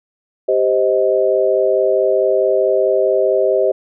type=chord; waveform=sine; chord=C minor; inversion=second; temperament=just; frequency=392.4 / 523.3 / 627.9 Hz; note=G4 / C5 / Eb5; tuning=+2 / 0 / +16 cents; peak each=-16 dBFS; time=0.48-3.72 s; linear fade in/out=10 ms; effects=none